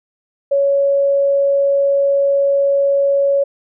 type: tone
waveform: sine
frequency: 558 Hz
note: C#5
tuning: 11 cents sharp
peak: -11 dBFS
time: 0.51-3.44 s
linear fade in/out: 10 ms
effects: none